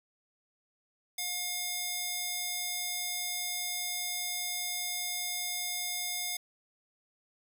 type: tone with high-pass filter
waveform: square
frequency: 715 Hz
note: F5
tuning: 41 cents sharp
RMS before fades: -35 dBFS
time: 1.18-6.37 s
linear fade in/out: 5 ms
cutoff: 3200 Hz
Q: 0.51
effects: none